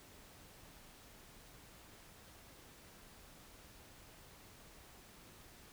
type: silence
effects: pink hiss -59 dBFS RMS until 5.72 s

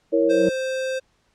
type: tone with exponential growth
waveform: triangle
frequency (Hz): 185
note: F#3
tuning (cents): 0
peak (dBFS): -20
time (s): 0.1-0.49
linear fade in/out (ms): 2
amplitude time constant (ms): 84
type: chord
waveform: sine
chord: A# diminished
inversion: second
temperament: equal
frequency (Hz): 329.6 / 466.2 / 554.4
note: E4 / A#4 / C#5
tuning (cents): 0 / 0 / 0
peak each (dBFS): -20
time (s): 0.12-0.5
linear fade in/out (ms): 20
type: tone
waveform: square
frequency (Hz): 523.3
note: C5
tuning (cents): 0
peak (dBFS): -24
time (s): 0.29-1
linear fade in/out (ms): 20
effects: pink hiss -65 dBFS RMS until 1.34 s + low-pass 7000 Hz 12 dB/octave

